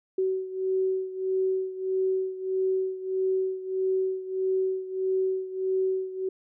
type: beating tone pair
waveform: sine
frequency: 377.2 / 378.8 Hz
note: F#4 / F#4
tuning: +33 / +41 cents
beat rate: 1.6 Hz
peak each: -26 / -30 dBFS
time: 0.18-6.29 s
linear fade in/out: 5 ms
effects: none